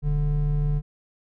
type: tone pair together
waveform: triangle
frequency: 40.35 / 146.83 Hz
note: E1 / D3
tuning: -36 / 0 cents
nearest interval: octave + minor seventh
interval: 2236 cents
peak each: -21 dBFS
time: 0.02-0.82 s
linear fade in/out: 50 ms
effects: none